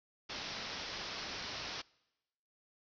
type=low-pass noise; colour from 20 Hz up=white; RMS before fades=-43 dBFS; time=0.29-1.82 s; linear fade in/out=10 ms; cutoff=5700 Hz; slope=96 dB/octave; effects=noise-tail reverb RT60 1.0 s tail -25 dB re dry